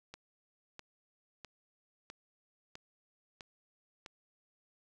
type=click train; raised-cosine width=0.2 ms; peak=-29 dBFS; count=7; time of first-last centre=0.14-4.062 s; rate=1.53 Hz; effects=none